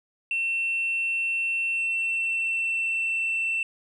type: tone with pitch glide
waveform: sine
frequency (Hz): 2700 to 2684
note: E7 to E7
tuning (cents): +41 to +31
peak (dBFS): -22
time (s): 0.31-3.63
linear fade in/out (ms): 2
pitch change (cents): -10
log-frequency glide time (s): 1.72-3.27
effects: tanh soft clip ceiling -21 dBFS